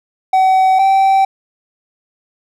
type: tone pair in turn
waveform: triangle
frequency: 757 / 774.7 Hz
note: F#5 / G5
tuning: +39 / -21 cents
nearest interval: unison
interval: 40 cents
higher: second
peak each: -6 dBFS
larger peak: neither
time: 0.33-0.79 / 0.79-1.25 s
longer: neither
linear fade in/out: 5 ms
effects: none

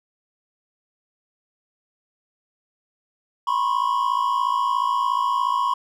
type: tone cluster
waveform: triangle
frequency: 977 / 1031 / 1088 Hz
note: B5 / C6 / C#6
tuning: -19 / -26 / -33 cents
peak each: -21 / -24 / -21 dBFS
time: 3.47-5.74 s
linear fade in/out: 5 ms
effects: none

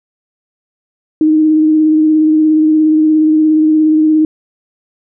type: tone with vibrato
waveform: sine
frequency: 310.8 Hz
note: D#4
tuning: 2 cents flat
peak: -6 dBFS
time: 1.21-4.25 s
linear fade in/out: 2 ms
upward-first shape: sine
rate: 17 Hz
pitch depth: 20 cents each way
effects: none

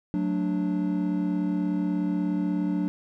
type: chord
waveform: triangle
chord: D major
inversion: first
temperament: just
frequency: 183.54 / 220.2 / 293.7 Hz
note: F#3 / A3 / D4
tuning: -14 / +2 / 0 cents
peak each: -25 / -31 / -25 dBFS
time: 0.14-2.88 s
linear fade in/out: 0 ms
effects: none

